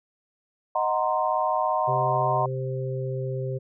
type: chord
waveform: sine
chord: C half-diminished seventh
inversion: first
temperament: equal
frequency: 622.3 / 740 / 932.3 / 1046.5 Hz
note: Eb5 / Gb5 / Bb5 / C6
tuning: 0 / 0 / 0 / 0 cents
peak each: -27 dBFS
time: 0.75-2.46 s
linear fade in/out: 5 ms
type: harmonic tone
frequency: 130.81 Hz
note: C3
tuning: in tune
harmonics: 1 / 3 / 4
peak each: -28 / -33 / -34 dBFS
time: 1.87-3.59 s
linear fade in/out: 20 ms
effects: none